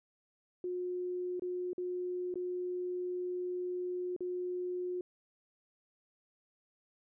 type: tone with dropouts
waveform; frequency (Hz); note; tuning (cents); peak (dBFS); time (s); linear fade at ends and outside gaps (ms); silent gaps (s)
sine; 360; F#4; -47; -34; 0.64-5.01; 2; 1.396-1.421 / 1.732-1.78 / 2.341-2.356 / 4.164-4.206
effects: none